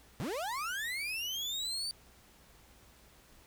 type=linear sweep; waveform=35% pulse; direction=up; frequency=103.83 to 4647 Hz; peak=-33 dBFS; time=0.2-1.91 s; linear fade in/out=0 ms; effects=added 60 Hz sine -65 dBFS peak until 3.46 s + pink hiss -61 dBFS RMS until 3.46 s